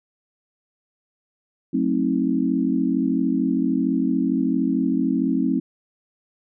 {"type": "chord", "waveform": "sine", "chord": "F# diminished seventh", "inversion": "none", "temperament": "just", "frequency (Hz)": [185, 222, 266.4, 319.7], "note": ["F#3", "A3", "C4", "Eb4"], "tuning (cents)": [0, 16, 31, 47], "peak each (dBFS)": [-26, -25, -21, -25], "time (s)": [1.73, 5.6], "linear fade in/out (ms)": 10, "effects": []}